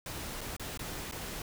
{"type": "noise with dropouts", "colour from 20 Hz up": "pink", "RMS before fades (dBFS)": -40, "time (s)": [0.06, 1.42], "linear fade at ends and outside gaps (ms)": 2, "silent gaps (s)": [[0.409, 0.413], [0.566, 0.596], [0.775, 0.792], [1.113, 1.122]], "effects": []}